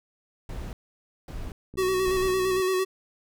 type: noise bursts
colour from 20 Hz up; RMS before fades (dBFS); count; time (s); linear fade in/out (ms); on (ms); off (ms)
brown; -35; 3; 0.49-2.31; 2; 240; 550
type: click train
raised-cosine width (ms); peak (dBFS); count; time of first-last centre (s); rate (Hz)
3; -30; 54; 1.74-2.599; 61.7
type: tone with vibrato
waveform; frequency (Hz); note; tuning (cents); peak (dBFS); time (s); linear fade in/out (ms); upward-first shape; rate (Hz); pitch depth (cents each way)
square; 374.2; F#4; +20; -23; 1.77-2.85; 20; square; 8.8; 24
effects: none